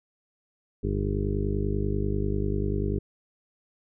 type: harmonic tone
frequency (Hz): 50.2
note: G1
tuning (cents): +42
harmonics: 1 / 2 / 3 / 4 / 6 / 7 / 8 / 9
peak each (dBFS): -29 / -30 / -35 / -33 / -35 / -38 / -32 / -42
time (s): 0.83-2.99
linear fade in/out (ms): 10
effects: none